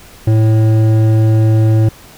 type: tone with hard clipping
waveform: triangle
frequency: 110 Hz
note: A2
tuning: in tune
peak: -9 dBFS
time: 0.27-1.89 s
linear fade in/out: 5 ms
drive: 14 dB
effects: pink hiss -39 dBFS RMS until 2.17 s